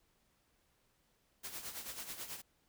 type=noise with tremolo; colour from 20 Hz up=white; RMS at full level=-43 dBFS; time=1.43-2.42 s; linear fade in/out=20 ms; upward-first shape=sine; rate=9.2 Hz; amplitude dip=65%; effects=pink hiss -75 dBFS RMS until 2.68 s